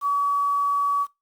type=tone with quantisation; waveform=sine; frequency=1137 Hz; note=C#6; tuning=44 cents sharp; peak=-19 dBFS; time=0.01-1.07 s; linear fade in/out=50 ms; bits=8; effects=noise-tail reverb RT60 0.2 s tail -20 dB re dry + Opus 48 kbps